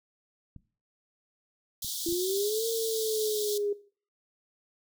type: clicks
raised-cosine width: 5 ms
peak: -34 dBFS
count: 4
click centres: 0.563 / 1.846 / 2.088 / 2.125 s
type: high-pass noise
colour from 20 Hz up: pink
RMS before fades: -35 dBFS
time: 1.82-3.58 s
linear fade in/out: 5 ms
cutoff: 3300 Hz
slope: 96 dB/octave
type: linear two-way sweep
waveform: sine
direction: up then down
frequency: 334.1 to 457.2 to 406.3 Hz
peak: -27 dBFS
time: 2.06-3.73 s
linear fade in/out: 5 ms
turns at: 2.67 s
effects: noise-tail reverb RT60 0.4 s tail -17 dB re dry